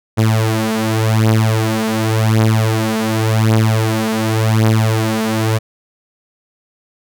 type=beating tone pair; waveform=sawtooth; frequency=110 / 110.89 Hz; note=A2 / A2; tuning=0 / +14 cents; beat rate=0.89 Hz; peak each=-11 dBFS; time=0.17-5.59 s; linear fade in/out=20 ms; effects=none